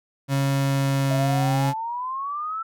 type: tone with pitch glide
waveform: 35% pulse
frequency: 137.7 to 136.28 Hz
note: C#3 to C#3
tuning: -11 to -29 cents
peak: -18 dBFS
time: 0.28-1.74 s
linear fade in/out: 50 ms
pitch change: -18 cents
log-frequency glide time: 0.55-1.51 s
type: exponential sweep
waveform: sine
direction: up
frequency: 643 to 1340 Hz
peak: -26 dBFS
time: 1.1-2.63 s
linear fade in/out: 10 ms
effects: none